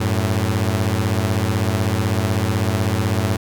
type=beating tone pair; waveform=sawtooth; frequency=94 / 110 Hz; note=F#2 / A2; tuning=+28 / 0 cents; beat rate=16 Hz; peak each=-16 dBFS; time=0-3.37 s; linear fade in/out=10 ms; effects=none